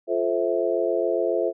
sine chord, F major seventh, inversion none, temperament just, 349.2 / 436.5 / 523.8 / 654.8 Hz, F4 / A4 / C5 / E5, 0 / -14 / +2 / -12 cents, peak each -26 dBFS, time 0.07-1.53 s, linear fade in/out 50 ms, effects none

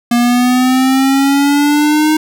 square exponential sweep, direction up, 237.2 to 311.1 Hz, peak -9 dBFS, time 0.11-2.17 s, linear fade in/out 5 ms, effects none

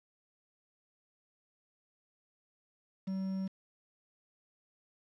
triangle tone with quantisation, 191 Hz, G3, 45 cents flat, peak -31 dBFS, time 3.07-3.48 s, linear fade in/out 10 ms, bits 9, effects low-pass 5000 Hz 12 dB/octave

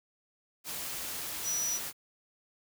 sine tone in noise, 5870 Hz, F#8, 15 cents flat, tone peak -30 dBFS, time 1.43-1.8 s, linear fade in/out 50 ms, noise white, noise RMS -38 dBFS, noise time 0.64-1.93 s, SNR +5 dB, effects none

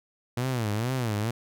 sawtooth tone with vibrato, 116.54 Hz, A#2, in tune, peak -22 dBFS, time 0.37-1.31 s, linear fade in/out 5 ms, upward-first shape sine, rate 2.2 Hz, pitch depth 210 cents each way, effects none

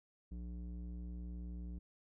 square tone with low-pass filter, 59.6 Hz, A#1, 39 cents sharp, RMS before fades -45 dBFS, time 0.31-1.79 s, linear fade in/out 10 ms, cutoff 240 Hz, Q 1.4, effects none

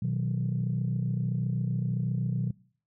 sine chord, B major, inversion none, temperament equal with one note detuned, 123.47 / 157.28 / 185 Hz, B2 / D#3 / F#3, 0 / +19 / 0 cents, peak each -28 / -31 / -31 dBFS, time 0.02-2.51 s, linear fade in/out 5 ms, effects noise-tail reverb RT60 0.5 s tail -23 dB re dry + tanh soft clip ceiling -20 dBFS

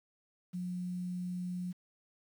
sine tone with quantisation, 179.7 Hz, F3, 50 cents sharp, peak -35 dBFS, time 0.53-1.73 s, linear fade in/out 20 ms, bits 10, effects none

